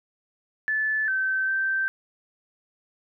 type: tone with pitch steps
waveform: sine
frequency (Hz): 1740 / 1543 / 1559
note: A6 / G6 / G6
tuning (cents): -20 / -28 / -10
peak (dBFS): -22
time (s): 0.68-1.88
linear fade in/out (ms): 0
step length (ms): 400
effects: none